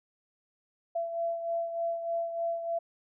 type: beating tone pair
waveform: sine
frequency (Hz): 673 / 676.3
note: E5 / E5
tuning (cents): +36 / +44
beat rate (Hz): 3.3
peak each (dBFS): -30 / -38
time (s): 0.95-2.79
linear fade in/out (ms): 10
effects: none